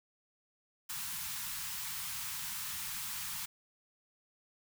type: band-stop noise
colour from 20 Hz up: white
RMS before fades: -40 dBFS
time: 0.89-3.46 s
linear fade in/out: 10 ms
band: 210 to 840 Hz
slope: 96 dB/octave
effects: none